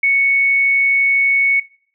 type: tone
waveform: sine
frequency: 2217 Hz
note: C#7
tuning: in tune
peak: -11 dBFS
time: 0.03-1.6 s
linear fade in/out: 5 ms
effects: noise-tail reverb RT60 0.5 s tail -21 dB re dry

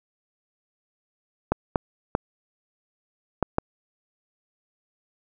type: clicks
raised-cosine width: 1 ms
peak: -6 dBFS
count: 5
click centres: 1.52 / 1.758 / 2.151 / 3.427 / 3.584 s
effects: none

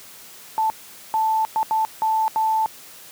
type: tone bursts at uneven times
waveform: sine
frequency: 880 Hz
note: A5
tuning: in tune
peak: -17 dBFS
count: 6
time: 0.58-0.7 / 1.14-1.45 / 1.56-1.63 / 1.71-1.85 / 2.02-2.28 / 2.36-2.66 s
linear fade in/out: 0 ms
effects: white hiss -43 dBFS RMS until 3.11 s + high-pass 100 Hz 12 dB/octave

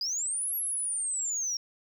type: linear two-way sweep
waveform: sine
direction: up then down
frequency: 4773 to 11520 to 5500 Hz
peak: -27 dBFS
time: 0.01-1.57 s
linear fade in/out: 2 ms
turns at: 0.55 s
effects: tanh soft clip ceiling -26 dBFS

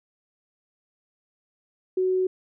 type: tone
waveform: sine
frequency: 371.9 Hz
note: F#4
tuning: 9 cents sharp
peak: -20 dBFS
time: 1.97-2.27 s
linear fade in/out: 5 ms
effects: none

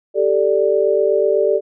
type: chord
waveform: sine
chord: G suspended second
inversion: none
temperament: equal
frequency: 392 / 440 / 587.3 Hz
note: G4 / A4 / D5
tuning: 0 / 0 / 0 cents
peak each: -17 dBFS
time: 0.14-1.61 s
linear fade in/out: 50 ms
effects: none

